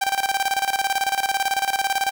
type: tone with tremolo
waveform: sawtooth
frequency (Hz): 784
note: G5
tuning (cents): 0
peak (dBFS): -14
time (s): 0.01-2.11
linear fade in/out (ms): 10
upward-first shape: square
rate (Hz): 18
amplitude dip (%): 75
effects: none